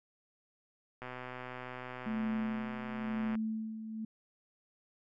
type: click train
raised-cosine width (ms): 0.5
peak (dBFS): -28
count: 295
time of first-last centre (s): 1.02-3.353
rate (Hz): 126
type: tone with tremolo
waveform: sine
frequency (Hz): 220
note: A3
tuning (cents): 0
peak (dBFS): -31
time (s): 2.06-4.05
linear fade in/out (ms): 5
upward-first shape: sine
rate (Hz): 0.99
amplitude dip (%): 65
effects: none